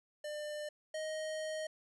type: tone pair in turn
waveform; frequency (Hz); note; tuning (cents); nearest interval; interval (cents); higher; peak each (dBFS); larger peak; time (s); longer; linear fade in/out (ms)
square; 598 / 625; D5 / D#5; +31 / +8; minor second; 77; second; -40 / -38; second; 0.24-0.69 / 0.94-1.67; second; 5
effects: resampled to 24000 Hz